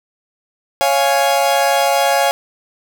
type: chord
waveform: 40% pulse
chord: Db major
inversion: none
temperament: equal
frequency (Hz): 554.4 / 698.5 / 830.6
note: Db5 / F5 / Ab5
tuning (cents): 0 / 0 / 0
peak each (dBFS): -16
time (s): 0.81-2.31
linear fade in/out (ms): 0
effects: none